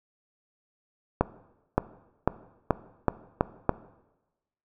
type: accelerating click train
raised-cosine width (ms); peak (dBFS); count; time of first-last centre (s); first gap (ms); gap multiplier
1; -6; 7; 1.21-3.693; 570; 0.87
effects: noise-tail reverb RT60 1.0 s tail -17 dB re dry